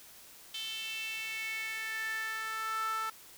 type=tone with high-pass filter sweep; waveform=sawtooth; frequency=441.7 Hz; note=A4; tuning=7 cents sharp; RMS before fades=-37 dBFS; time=0.54-3.1 s; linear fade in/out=5 ms; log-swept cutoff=3200 to 1200 Hz; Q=6.1; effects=white hiss -54 dBFS RMS until 3.37 s